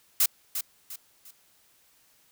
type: noise with echo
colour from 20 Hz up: blue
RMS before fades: -21 dBFS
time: 0.2-0.26 s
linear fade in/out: 5 ms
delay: 350 ms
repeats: 3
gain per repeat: -9 dB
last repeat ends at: 1.31 s
effects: white hiss -63 dBFS RMS until 2.31 s